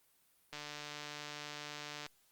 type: click train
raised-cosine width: 0.2 ms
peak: -27 dBFS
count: 228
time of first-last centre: 0.53-2.064 s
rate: 148 Hz
effects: white hiss -71 dBFS RMS until 2.31 s + Opus 32 kbps